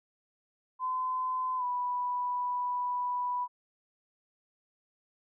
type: tone with pitch glide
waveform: sine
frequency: 1022 to 986 Hz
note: C6 to B5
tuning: -41 to -3 cents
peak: -29 dBFS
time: 0.79-3.48 s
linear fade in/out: 50 ms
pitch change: -62 cents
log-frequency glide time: 1.57-1.64 s
effects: none